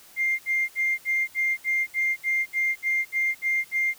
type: tone bursts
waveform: sine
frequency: 2106 Hz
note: C7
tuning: 11 cents sharp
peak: -20 dBFS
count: 13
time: 0.16-3.942 s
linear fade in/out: 50 ms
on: 230 ms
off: 66 ms
effects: tanh soft clip ceiling -16 dBFS + white hiss -51 dBFS RMS until 3.98 s